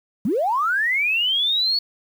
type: linear sweep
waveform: triangle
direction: up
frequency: 171.6 to 4453 Hz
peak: -14 dBFS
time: 0.25-1.79 s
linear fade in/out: 5 ms
effects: tanh soft clip ceiling -16 dBFS + 8-bit